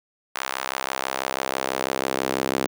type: tone with high-pass filter sweep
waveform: sawtooth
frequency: 66.1 Hz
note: C2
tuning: 18 cents sharp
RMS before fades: -27 dBFS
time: 0.35-2.67 s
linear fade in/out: 5 ms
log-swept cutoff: 1100 to 310 Hz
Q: 1.1
effects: none